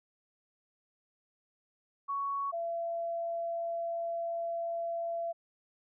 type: tone pair in turn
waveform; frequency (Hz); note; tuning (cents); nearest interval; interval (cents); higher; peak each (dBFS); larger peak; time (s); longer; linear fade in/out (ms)
sine; 1115 / 675.7; C#6 / E5; +10 / +43; major sixth; 867; first; -31 / -32; first; 2.08-2.52 / 2.52-5.33; second; 20
effects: none